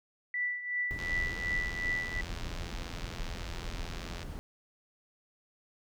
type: tone with tremolo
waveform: sine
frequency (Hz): 1969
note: B6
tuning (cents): -6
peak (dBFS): -28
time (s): 0.34-2.21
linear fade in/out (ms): 2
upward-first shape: triangle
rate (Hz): 2.7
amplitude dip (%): 75
type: noise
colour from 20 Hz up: brown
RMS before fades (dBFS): -39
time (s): 0.91-4.39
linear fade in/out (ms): 0
type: click train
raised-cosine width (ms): 0.2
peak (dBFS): -25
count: 277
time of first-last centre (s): 0.99-4.229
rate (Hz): 85.2
effects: none